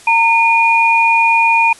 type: tone pair together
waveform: sine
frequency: 915.1 / 2443 Hz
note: A#5 / D#7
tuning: -32 / -32 cents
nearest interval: octave + perfect fourth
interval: 1700 cents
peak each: -11 dBFS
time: 0.07-1.73 s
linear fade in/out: 5 ms
effects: white hiss -40 dBFS RMS until 1.79 s + resampled to 24000 Hz